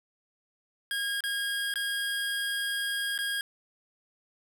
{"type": "tone with dropouts", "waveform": "25% pulse", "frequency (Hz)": 1630, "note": "G#6", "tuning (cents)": -33, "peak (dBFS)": -25, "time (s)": [0.91, 3.41], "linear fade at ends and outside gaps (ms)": 1, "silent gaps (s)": [[1.206, 1.238], [1.739, 1.757], [3.178, 3.188]], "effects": []}